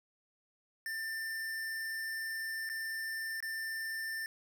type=tone with dropouts; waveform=square; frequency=1789 Hz; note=A6; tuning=28 cents sharp; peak=-37 dBFS; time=0.86-4.26 s; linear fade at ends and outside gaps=1 ms; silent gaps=2.691-2.698 / 3.404-3.426 s; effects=11-bit